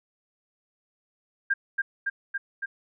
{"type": "tone with echo", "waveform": "sine", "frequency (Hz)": 1600, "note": "G6", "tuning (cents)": 35, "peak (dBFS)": -20, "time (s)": [1.5, 1.54], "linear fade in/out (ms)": 10, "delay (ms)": 280, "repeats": 4, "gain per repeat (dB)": -2, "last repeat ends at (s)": 2.66, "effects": []}